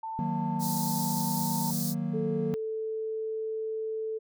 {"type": "tone with pitch glide", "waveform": "sine", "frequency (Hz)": [890, 904], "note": ["A5", "A5"], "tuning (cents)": [20, 47], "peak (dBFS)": -33, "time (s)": [0.03, 1.71], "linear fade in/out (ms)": 5, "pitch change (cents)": 27, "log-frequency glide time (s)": [1.05, 1.56]}
{"type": "chord", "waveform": "triangle", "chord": "D# minor", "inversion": "none", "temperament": "equal", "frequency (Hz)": [155.56, 185, 233.1], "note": ["D#3", "F#3", "A#3"], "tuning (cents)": [0, 0, 0], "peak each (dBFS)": -31, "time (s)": [0.19, 2.54], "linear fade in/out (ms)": 0}
{"type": "high-pass noise", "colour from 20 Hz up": "white", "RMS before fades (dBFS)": -35, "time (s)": [0.59, 1.95], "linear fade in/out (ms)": 50, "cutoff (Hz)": 4100, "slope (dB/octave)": 48}
{"type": "tone", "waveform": "sine", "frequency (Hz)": 440, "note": "A4", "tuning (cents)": 0, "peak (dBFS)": -30, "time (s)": [2.13, 4.19], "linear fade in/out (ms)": 20}
{"effects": []}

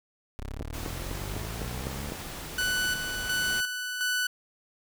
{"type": "exponential sweep", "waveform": "20% pulse", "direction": "up", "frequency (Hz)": [32.7, 73.42], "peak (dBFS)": -30, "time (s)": [0.39, 2.1], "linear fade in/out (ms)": 0}
{"type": "click train", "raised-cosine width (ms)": 2, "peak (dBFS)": -21, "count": 7, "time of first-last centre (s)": [0.61, 2.121], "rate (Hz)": 3.97}
{"type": "noise", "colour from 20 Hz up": "pink", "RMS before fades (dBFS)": -39, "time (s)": [0.73, 3.61], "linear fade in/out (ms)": 10}
{"type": "tone with tremolo", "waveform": "sawtooth", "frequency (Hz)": 1490, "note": "F#6", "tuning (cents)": 12, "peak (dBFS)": -22, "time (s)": [2.58, 4.27], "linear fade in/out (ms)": 5, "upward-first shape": "square", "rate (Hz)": 1.4, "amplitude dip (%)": 50}
{"effects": []}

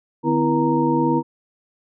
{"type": "tone cluster", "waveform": "sine", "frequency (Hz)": [151.9, 252.2, 330, 478.1, 929], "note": ["D#3", "B3", "E4", "A#4", "A#5"], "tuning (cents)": [-41, 36, 2, 44, -6], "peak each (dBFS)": [-25, -21, -20, -25, -22], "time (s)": [0.23, 1.23], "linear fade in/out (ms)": 50, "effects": []}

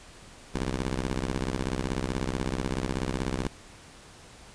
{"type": "ring-modulated tone", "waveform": "10% pulse", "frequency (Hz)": 64.6, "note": "C2", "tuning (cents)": -21, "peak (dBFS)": -17, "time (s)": [0.54, 3.48], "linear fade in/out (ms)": 10, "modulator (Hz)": 105, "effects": ["pink hiss -50 dBFS RMS until 4.54 s", "resampled to 22050 Hz"]}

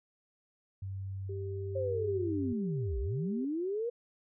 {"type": "tone", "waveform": "sine", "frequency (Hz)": 96.6, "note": "G2", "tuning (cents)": -25, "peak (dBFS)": -36, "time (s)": [0.82, 2.53], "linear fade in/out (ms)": 5}
{"type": "tone with pitch glide", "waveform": "sine", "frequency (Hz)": [391.9, 395.5], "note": ["G4", "G4"], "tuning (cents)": [0, 15], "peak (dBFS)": -39, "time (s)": [1.29, 3.45], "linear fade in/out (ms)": 5, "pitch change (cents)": 15, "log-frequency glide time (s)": [1.53, 2.58]}
{"type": "linear two-way sweep", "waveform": "sine", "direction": "down then up", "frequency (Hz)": [544, 51.91, 486.3], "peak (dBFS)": -31, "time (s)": [1.75, 3.9], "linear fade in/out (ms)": 10, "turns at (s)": 2.99}
{"effects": []}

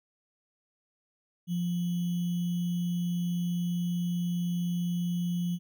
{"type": "tone with sample-and-hold", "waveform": "sine", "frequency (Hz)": 174.61, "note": "F3", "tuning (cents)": 0, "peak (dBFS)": -27, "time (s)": [1.47, 5.59], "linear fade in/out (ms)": 50, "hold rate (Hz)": 3150, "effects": []}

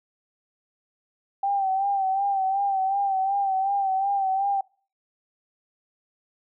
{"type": "tone with vibrato", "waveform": "sine", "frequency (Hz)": 781, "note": "G5", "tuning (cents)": -7, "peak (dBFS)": -21, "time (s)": [1.43, 4.61], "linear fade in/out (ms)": 5, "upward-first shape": "sine", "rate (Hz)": 2.7, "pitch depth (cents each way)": 50, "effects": ["noise-tail reverb RT60 0.4 s tail -24 dB re dry"]}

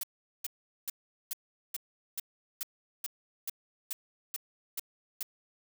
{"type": "noise bursts", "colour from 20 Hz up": "blue", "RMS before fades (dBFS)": -35, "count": 13, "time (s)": [0.01, 5.229], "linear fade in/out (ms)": 2, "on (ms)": 23, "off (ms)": 410, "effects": []}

